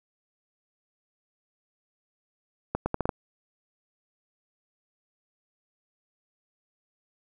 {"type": "accelerating click train", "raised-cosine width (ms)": 1, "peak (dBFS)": -12, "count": 6, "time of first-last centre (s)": [2.75, 3.092], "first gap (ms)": 110, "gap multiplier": 0.76, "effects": ["9-bit"]}